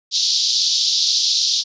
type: band-pass noise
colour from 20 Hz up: pink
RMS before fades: -18 dBFS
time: 0.11-1.64 s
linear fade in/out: 50 ms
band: 3700 to 5800 Hz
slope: 48 dB/octave
effects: resampled to 16000 Hz